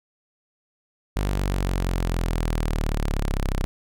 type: linear sweep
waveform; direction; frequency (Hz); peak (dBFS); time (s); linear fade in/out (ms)
sawtooth; down; 49.85 to 31.89; -18; 1.16-3.65; 0
effects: none